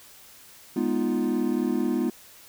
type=chord; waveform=triangle; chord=F half-diminished seventh; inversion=first; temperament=equal; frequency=207.7 / 246.9 / 311.1 / 349.2 Hz; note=Ab3 / Cb4 / Eb4 / F4; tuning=0 / 0 / 0 / 0 cents; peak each=-28 / -24 / -27 / -27 dBFS; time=0.76-2.1 s; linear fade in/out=5 ms; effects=white hiss -50 dBFS RMS until 2.48 s